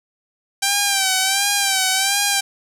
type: tone with vibrato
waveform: 5% pulse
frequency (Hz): 782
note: G5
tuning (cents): -4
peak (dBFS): -4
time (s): 0.62-2.41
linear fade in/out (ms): 10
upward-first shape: sine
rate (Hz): 1.4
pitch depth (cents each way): 65
effects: none